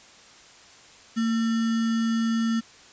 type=tone with sample-and-hold; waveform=sine; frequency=227.5 Hz; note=A#3; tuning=42 cents flat; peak=-21 dBFS; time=1.16-2.61 s; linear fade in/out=20 ms; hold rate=1575 Hz; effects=white hiss -50 dBFS RMS until 2.92 s + resampled to 16000 Hz